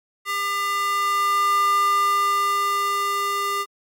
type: tone with high-pass filter sweep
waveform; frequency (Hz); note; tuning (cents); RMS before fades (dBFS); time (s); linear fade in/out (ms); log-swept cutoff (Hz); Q
square; 400.9; G4; +39; -21; 0.25-3.66; 50; 1500 to 880; 4.4
effects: MP3 64 kbps